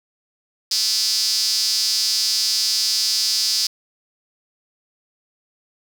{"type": "tone with high-pass filter", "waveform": "sawtooth", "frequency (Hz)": 220, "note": "A3", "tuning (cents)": 0, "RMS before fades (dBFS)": -20, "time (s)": [0.71, 3.67], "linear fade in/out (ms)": 5, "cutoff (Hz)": 4900, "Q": 6.4, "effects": []}